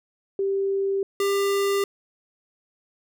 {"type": "tone pair in turn", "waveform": ["sine", "square"], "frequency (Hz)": [392, 397.9], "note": ["G4", "G4"], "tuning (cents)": [0, 26], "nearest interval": "unison", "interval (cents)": 26, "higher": "second", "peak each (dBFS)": [-21, -21], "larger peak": "neither", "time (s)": [[0.39, 1.03], [1.2, 1.84]], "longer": "neither", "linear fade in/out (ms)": 2, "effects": []}